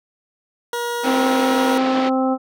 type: tone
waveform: 20% pulse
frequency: 476.7 Hz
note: A#4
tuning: 39 cents sharp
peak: -17 dBFS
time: 0.73-1.78 s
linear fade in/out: 2 ms
type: harmonic tone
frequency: 261.6 Hz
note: C4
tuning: in tune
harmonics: 1 / 2 / 3 / 4 / 5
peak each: -18 / -22 / -23 / -34 / -28 dBFS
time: 1.03-2.38 s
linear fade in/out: 50 ms
type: band-pass noise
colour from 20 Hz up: pink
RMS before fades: -27 dBFS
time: 1.03-2.1 s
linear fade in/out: 20 ms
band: 260 to 4200 Hz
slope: 24 dB/octave
effects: none